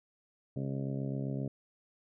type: harmonic tone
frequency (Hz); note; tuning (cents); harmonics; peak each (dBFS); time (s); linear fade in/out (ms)
67.7; C#2; -40; 2 / 3 / 4 / 5 / 6 / 7 / 8 / 9 / 10; -35 / -40 / -40 / -51 / -45 / -55 / -49 / -48 / -58; 0.56-1.48; 5
effects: none